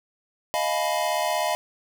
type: chord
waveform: square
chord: F half-diminished seventh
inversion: third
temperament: equal with one note detuned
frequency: 622.3 / 698.5 / 849.5 / 987.8 Hz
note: Eb5 / F5 / Ab5 / Cb6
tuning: 0 / 0 / +39 / 0 cents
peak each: -28 / -28 / -31 / -30 dBFS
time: 0.54-1.55 s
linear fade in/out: 0 ms
effects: none